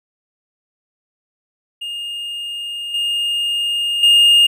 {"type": "tone with level steps", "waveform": "triangle", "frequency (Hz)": 2833, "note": "F7", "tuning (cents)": 24, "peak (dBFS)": [-22, -15, -6], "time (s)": [1.81, 4.47], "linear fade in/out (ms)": 10, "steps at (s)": [2.94, 4.03], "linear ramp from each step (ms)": 2, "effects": []}